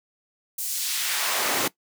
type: noise with high-pass filter sweep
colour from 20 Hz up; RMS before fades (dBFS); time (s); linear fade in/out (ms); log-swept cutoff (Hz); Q
pink; -26; 0.58-1.68; 5; 9200 to 270; 0.79
effects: noise-tail reverb RT60 0.1 s tail -19 dB re dry